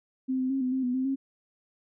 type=tone with pitch steps; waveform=sine; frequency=260.5 / 257.9 / 269.5 / 254 / 262.5 / 248 / 260.1 / 270.3 Hz; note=C4 / C4 / C#4 / B3 / C4 / B3 / C4 / C#4; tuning=-7 / -25 / -49 / +49 / +6 / +7 / -10 / -44 cents; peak=-25 dBFS; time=0.28-1.16 s; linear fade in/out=20 ms; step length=110 ms; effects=none